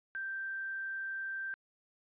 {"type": "tone with quantisation", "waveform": "sine", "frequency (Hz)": 1568, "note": "G6", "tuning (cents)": 0, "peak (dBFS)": -36, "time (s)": [0.15, 1.54], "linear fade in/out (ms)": 0, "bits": 9, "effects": ["resampled to 8000 Hz"]}